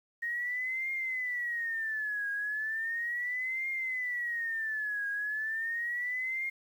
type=tone with vibrato; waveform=sine; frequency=1864.7 Hz; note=A#6; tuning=in tune; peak=-31 dBFS; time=0.22-6.5 s; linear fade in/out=10 ms; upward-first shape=triangle; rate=0.36 Hz; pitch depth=230 cents each way; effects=10-bit